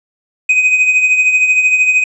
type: tone with tremolo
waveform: triangle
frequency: 2508 Hz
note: D#7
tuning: 13 cents sharp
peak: -4 dBFS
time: 0.49-2.04 s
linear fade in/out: 5 ms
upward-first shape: triangle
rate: 13 Hz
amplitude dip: 60%
effects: resampled to 24000 Hz